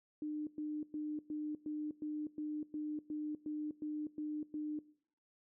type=tone bursts; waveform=sine; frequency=302 Hz; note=D4; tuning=48 cents sharp; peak=-37 dBFS; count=13; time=0.22-4.79 s; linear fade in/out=2 ms; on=250 ms; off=110 ms; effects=noise-tail reverb RT60 0.6 s tail -20 dB re dry